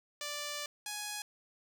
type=tone pair in turn; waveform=5% pulse; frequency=587.3 / 834.4 Hz; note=D5 / G#5; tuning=0 / +8 cents; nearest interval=tritone; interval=608 cents; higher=second; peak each=-26 dBFS; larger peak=neither; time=0.21-0.66 / 0.86-1.22 s; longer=first; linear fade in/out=2 ms; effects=none